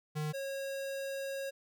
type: tone pair in turn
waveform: square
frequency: 152.3 / 546 Hz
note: D#3 / C#5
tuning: -37 / -26 cents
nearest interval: octave + minor seventh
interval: 2211 cents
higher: second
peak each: -34 / -37 dBFS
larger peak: first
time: 0.15-0.33 / 0.33-1.51 s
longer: second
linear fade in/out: 20 ms
effects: none